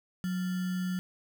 sine tone with sample-and-hold, 182.9 Hz, F#3, 20 cents flat, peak -29 dBFS, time 0.24-0.99 s, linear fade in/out 0 ms, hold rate 1575 Hz, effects none

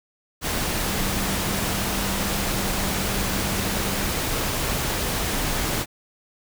sine tone in noise, 196 Hz, G3, in tune, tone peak -31 dBFS, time 0.83-4.13 s, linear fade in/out 50 ms, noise pink, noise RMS -25 dBFS, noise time 0.41-5.86 s, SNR -9 dB, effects none

